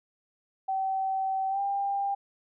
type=tone with pitch glide; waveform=sine; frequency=768 to 796.5 Hz; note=G5 to G5; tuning=-36 to +27 cents; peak=-26 dBFS; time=0.68-2.15 s; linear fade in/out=10 ms; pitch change=+63 cents; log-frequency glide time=1.49-1.6 s; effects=none